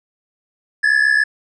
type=tone pair together; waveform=triangle; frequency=1680 / 1747.1 Hz; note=G#6 / A6; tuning=+19 / -13 cents; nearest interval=minor second; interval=68 cents; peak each=-13 dBFS; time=0.83-1.24 s; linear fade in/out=10 ms; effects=resampled to 24000 Hz